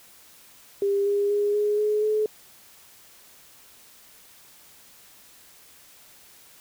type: tone with pitch steps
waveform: sine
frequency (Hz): 399.8 / 405.4 / 411 / 416.8 / 422.6 / 428.5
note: G4 / G#4 / G#4 / G#4 / G#4 / A4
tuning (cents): +34 / -42 / -18 / +6 / +30 / -46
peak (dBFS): -20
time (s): 0.82-2.26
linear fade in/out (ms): 2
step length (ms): 240
effects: white hiss -52 dBFS RMS until 6.6 s